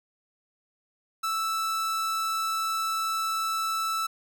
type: tone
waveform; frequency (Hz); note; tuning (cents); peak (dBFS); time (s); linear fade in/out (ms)
45% pulse; 1318.5; E6; 0; -26; 1.23-4.07; 10
effects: none